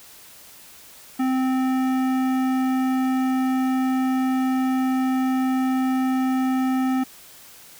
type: tone with hard clipping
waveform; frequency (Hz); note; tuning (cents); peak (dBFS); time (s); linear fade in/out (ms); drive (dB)
sine; 260; C4; -11; -21; 1.19-7.04; 10; 14
effects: white hiss -46 dBFS RMS until 7.79 s